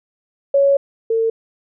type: tone pair in turn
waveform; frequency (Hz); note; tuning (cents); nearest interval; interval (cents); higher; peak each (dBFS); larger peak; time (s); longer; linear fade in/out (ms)
sine; 557 / 451.7; C#5 / A4; +8 / +45; major third; 363; first; -10 / -14; first; 0.54-0.77 / 1.1-1.3; first; 5
effects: none